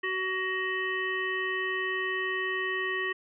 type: harmonic tone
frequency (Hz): 375.3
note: F#4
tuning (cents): +25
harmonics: 1 / 3 / 5 / 7 / 8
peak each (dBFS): -34 / -37 / -30 / -41 / -41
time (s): 0.03-3.13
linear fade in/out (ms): 10
effects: none